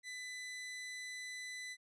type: tone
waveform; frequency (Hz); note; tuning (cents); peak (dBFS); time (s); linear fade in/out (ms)
sawtooth; 2000; B6; +21; -40; 0.03-1.77; 50
effects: resampled to 22050 Hz